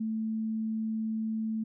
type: tone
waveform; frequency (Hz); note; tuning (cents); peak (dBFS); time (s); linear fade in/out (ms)
sine; 220.5; A3; +4; -29; 0-1.64; 10
effects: none